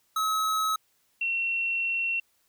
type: tone pair in turn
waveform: square / sine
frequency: 1284 / 2721 Hz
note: E6 / F7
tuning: -46 / -46 cents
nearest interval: octave + minor second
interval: 1300 cents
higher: second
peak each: -25 dBFS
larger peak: neither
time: 0.16-0.76 / 1.21-2.2 s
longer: second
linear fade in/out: 5 ms
effects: white hiss -69 dBFS RMS until 2.48 s